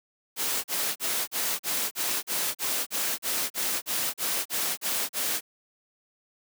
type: noise bursts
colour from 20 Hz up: white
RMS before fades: -28 dBFS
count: 16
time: 0.36-5.41 s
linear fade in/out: 50 ms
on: 280 ms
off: 38 ms
effects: high-pass 200 Hz 12 dB/octave